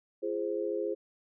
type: chord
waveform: sine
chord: F minor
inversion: none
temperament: equal with one note detuned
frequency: 341.3 / 415.3 / 523.3 Hz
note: F4 / Ab4 / C5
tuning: -40 / 0 / 0 cents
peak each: -35 / -33 / -35 dBFS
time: 0.22-0.95 s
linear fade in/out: 20 ms
effects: none